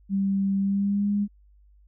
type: tone with pitch glide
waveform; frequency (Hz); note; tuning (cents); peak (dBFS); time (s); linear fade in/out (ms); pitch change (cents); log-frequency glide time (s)
sine; 195.9 to 204.1; G3 to G#3; -1 to -30; -21; 0.09-1.28; 50; +71; 0.59-1.1
effects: added 50 Hz sine -53 dBFS peak until 1.87 s